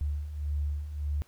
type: beating tone pair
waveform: sine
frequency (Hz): 72 / 73.7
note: D2 / D2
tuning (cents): -34 / +7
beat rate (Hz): 1.7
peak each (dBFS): -36 / -30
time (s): 0.01-1.22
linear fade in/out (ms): 0
effects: pink hiss -63 dBFS RMS until 1.27 s